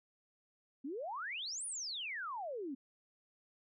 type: exponential two-way sweep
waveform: sine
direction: up then down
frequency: 251.8 to 9990 to 251.8 Hz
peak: -39 dBFS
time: 0.84-2.75 s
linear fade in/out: 10 ms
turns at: 1.66 s
effects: none